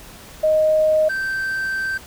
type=tone pair in turn; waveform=sine / triangle; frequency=622.3 / 1558.2 Hz; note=D#5 / G6; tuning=0 / -11 cents; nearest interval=octave + major third; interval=1589 cents; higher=second; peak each=-13 / -19 dBFS; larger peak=first; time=0.43-1.09 / 1.09-1.98 s; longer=second; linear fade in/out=10 ms; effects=pink hiss -41 dBFS RMS until 2.06 s